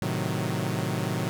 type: chord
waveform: sawtooth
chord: A diminished seventh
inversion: none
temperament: equal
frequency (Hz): 110 / 130.81 / 155.56 / 185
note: A2 / C3 / Eb3 / Gb3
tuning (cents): 0 / 0 / 0 / 0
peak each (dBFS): -28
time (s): 0.02-1.29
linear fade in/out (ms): 0
effects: none